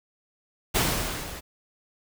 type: noise with level ramp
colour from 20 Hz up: pink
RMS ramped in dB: -21 to -40 dBFS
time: 0.74-1.41 s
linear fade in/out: 20 ms
effects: none